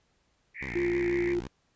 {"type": "band-pass noise", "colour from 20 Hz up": "white", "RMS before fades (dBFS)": -39, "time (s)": [0.54, 1.36], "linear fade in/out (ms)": 50, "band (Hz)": [1800, 2300], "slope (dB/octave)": 96}
{"type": "tone with vibrato", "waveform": "10% pulse", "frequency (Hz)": 61.5, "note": "B1", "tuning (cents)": -7, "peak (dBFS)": -29, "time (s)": [0.61, 1.48], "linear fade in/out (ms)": 10, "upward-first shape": "sine", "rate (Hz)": 6.1, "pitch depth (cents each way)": 190}
{"type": "tone", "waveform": "sine", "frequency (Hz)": 349.2, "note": "F4", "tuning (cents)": 0, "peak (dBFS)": -25, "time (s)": [0.75, 1.4], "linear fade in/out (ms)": 10}
{"effects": ["pink hiss -71 dBFS RMS until 1.75 s", "resampled to 16000 Hz"]}